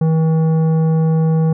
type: tone with tanh clipping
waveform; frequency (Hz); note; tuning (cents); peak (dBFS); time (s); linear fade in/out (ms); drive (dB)
sine; 160.4; E3; -47; -13; 0.01-1.53; 5; 11
effects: none